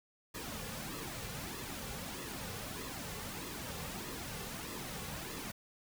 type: noise with flanger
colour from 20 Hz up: pink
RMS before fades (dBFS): -43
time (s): 0.34-5.52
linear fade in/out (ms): 10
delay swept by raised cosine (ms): 1.3 to 3.2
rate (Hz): 1.6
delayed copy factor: -0.6
effects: none